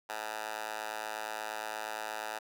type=tone with high-pass filter; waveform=10% pulse; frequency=108.5 Hz; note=A2; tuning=24 cents flat; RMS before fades=-39 dBFS; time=0.09-2.39 s; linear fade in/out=10 ms; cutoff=920 Hz; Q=2.7; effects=none